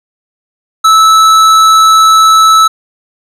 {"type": "tone with tanh clipping", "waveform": "sine", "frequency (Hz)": 1308, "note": "E6", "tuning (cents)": -14, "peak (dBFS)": -4, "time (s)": [0.84, 2.68], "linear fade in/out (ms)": 10, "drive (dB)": 15, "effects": []}